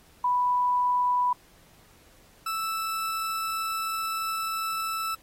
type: tone pair in turn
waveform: sine / 40% pulse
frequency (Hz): 987.8 / 1318.6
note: B5 / E6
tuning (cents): 0 / 0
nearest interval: perfect fourth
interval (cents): 500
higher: second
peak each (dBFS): -21 / -27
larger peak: first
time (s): 0.24-1.33 / 2.46-5.15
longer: second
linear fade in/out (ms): 5
effects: pink hiss -58 dBFS RMS until 5.22 s + AAC 48 kbps